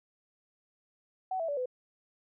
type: tone with pitch steps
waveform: sine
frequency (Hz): 751 / 657.6 / 575.8 / 504.1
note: F#5 / E5 / D5 / B4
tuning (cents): +26 / -4 / -34 / +35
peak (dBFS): -30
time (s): 1.31-1.658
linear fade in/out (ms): 5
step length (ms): 87
effects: none